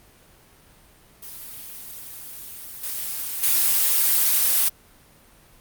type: noise with level steps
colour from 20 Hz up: blue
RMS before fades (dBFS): -38 / -29 / -19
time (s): 1.22-4.69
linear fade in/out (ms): 10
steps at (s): 2.83 / 3.43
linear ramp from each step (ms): 5
effects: pink hiss -53 dBFS RMS until 5.6 s + Opus 32 kbps